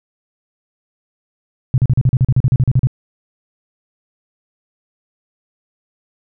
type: tone bursts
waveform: sine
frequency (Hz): 128.1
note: C3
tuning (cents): -36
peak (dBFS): -8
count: 15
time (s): 1.74-2.871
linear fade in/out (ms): 0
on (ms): 39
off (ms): 39
effects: none